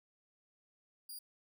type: tone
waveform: 5% pulse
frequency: 4809 Hz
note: D8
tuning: 40 cents sharp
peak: -38 dBFS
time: 1.09-1.19 s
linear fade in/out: 5 ms
effects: none